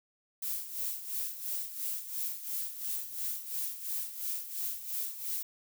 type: noise with tremolo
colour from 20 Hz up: violet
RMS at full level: -34 dBFS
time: 0.42-5.43 s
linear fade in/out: 5 ms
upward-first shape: sine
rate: 2.9 Hz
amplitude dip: 70%
effects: none